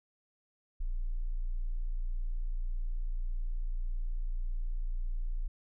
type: tone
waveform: sine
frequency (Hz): 29.14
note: A#0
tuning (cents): 0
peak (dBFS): -30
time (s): 0.8-5.48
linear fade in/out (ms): 10
effects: none